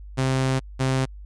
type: tone pair in turn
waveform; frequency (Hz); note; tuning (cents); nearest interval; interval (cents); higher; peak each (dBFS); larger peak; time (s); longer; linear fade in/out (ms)
sawtooth; 131.7 / 131.7; C3 / C3; +12 / +12; unison; 0; neither; -16; neither; 0.17-0.6 / 0.79-1.06; first; 20
effects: added 50 Hz sine -37 dBFS peak until 1.25 s + resampled to 22050 Hz